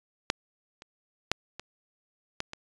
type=clicks; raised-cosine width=0.2 ms; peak=-6 / -28 / -6 / -21 / -13 / -21 dBFS; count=6; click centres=0.301 / 0.821 / 1.316 / 1.596 / 2.404 / 2.534 s; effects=resampled to 22050 Hz